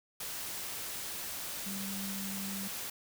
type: tone in noise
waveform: sine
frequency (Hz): 196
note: G3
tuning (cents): 0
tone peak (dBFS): -39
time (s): 1.66-2.68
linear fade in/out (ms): 5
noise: white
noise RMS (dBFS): -40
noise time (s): 0.2-2.9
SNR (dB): -2
effects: none